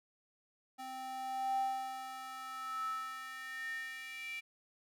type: tone with high-pass filter sweep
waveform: square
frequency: 260.7 Hz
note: C4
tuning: 6 cents flat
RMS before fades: -41 dBFS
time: 0.78-4.41 s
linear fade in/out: 20 ms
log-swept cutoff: 570 to 2400 Hz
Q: 10
effects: none